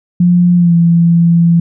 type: tone with pitch glide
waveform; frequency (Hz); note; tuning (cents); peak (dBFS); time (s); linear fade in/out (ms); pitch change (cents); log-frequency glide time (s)
sine; 176.3 to 169.22; F3 to E3; +17 to +46; -5; 0.2-1.6; 5; -71; 0.56-0.74
effects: none